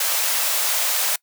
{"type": "high-pass noise", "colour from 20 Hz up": "white", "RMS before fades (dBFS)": -21, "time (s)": [0, 1.16], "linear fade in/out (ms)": 5, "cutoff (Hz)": 500, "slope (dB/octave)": 48, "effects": ["noise-tail reverb RT60 0.1 s tail -24 dB re dry"]}